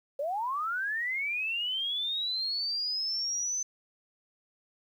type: linear sweep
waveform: sine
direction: up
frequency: 537 to 6160 Hz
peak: -29 dBFS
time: 0.19-3.63 s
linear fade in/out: 5 ms
effects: 10-bit